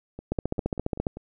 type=two click trains; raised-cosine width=2 ms; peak=-12 / -24 dBFS; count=12 / 6; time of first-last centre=0.32-1.068 / 0.19-1.17 s; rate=14.7 / 5.1 Hz; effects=none